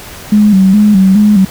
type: tone with vibrato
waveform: sine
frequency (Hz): 200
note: G3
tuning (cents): +35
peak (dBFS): -3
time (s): 0.32-1.45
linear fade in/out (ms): 5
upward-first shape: square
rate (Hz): 2.4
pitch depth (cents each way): 83
effects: pink hiss -29 dBFS RMS until 1.5 s